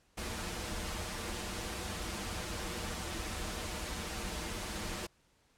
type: noise with comb filter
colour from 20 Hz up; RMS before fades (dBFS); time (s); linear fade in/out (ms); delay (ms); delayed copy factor
pink; -39; 0.17-5.07; 10; 7.3; -0.65
effects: pink hiss -70 dBFS RMS until 5.57 s + low-pass 10000 Hz 12 dB/octave